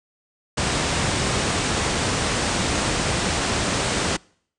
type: low-pass noise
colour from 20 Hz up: pink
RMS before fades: -22 dBFS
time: 0.57-4.17 s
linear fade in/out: 10 ms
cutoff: 9200 Hz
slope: 96 dB/octave
effects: noise-tail reverb RT60 0.6 s tail -26 dB re dry + high-pass 60 Hz 12 dB/octave